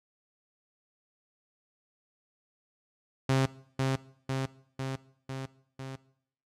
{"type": "tone with echo", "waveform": "sawtooth", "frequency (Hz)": 133.2, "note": "C3", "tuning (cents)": 31, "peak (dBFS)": -19, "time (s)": [3.29, 3.46], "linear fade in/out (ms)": 5, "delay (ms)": 500, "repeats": 5, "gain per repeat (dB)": -3, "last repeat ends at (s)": 5.96, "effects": ["noise-tail reverb RT60 0.7 s tail -20 dB re dry", "low-pass 8000 Hz 12 dB/octave"]}